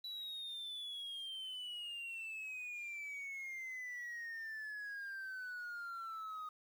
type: exponential sweep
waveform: sine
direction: down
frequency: 3954 to 1243 Hz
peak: -40 dBFS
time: 0.04-6.49 s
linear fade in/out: 5 ms
effects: tanh soft clip ceiling -42 dBFS + 11-bit